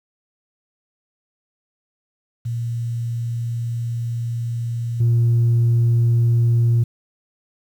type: tone with level steps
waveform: sine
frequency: 117.4 Hz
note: A#2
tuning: 13 cents sharp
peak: -21 / -11 dBFS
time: 2.45-6.84 s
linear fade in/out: 10 ms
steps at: 5 s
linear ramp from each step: 5 ms
effects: tanh soft clip ceiling -11 dBFS + 8-bit